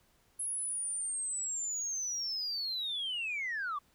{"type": "linear sweep", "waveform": "sine", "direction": "down", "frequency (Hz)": [10700, 1108.7], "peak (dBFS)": -32, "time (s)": [0.39, 3.79], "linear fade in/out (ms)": 10, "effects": ["tanh soft clip ceiling -30 dBFS", "pink hiss -69 dBFS RMS until 3.94 s"]}